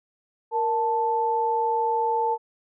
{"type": "tone pair together", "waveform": "sine", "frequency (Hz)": [466.2, 880.1], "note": ["A#4", "A5"], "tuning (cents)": [0, 0], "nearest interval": "major seventh", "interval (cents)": 1100, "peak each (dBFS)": [-26, -22], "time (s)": [0.51, 2.38], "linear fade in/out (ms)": 50, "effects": []}